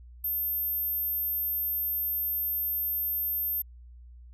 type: tone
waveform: sine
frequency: 13290 Hz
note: G#9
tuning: in tune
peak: -27 dBFS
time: 0.24-3.62 s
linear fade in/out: 5 ms
effects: added 60 Hz sine -46 dBFS peak until 4.33 s